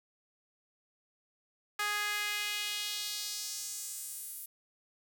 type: tone with high-pass filter sweep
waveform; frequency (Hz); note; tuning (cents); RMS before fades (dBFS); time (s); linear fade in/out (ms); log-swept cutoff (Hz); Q
sawtooth; 415.3; G#4; 0; -37; 1.79-4.46; 5; 1400 to 12000; 1.7
effects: none